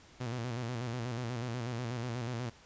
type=tone with vibrato; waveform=sawtooth; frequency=120.3 Hz; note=B2; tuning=45 cents flat; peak=-31 dBFS; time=0.2-2.5 s; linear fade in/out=10 ms; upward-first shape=square; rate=8.2 Hz; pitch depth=76 cents each way; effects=pink hiss -58 dBFS RMS until 2.65 s + resampled to 16000 Hz